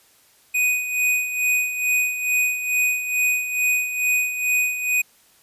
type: tone with tremolo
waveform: square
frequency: 2489 Hz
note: D#7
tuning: in tune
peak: -17 dBFS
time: 0.54-5.02 s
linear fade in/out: 10 ms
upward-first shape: sine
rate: 2.3 Hz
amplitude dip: 65%
effects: white hiss -56 dBFS RMS until 5.42 s + resampled to 32000 Hz